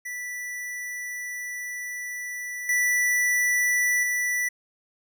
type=tone with level steps; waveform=square; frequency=1969 Hz; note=B6; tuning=6 cents flat; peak=-32 / -21 / -24 dBFS; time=0.05-4.49 s; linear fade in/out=10 ms; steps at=2.69 / 4.03 s; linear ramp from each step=2 ms; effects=none